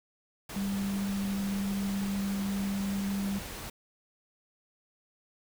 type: tone in noise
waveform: sine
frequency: 197.7 Hz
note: G3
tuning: 15 cents sharp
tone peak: -29 dBFS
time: 0.56-3.39 s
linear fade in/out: 5 ms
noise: pink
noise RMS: -41 dBFS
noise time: 0.49-3.7 s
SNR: +9 dB
effects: none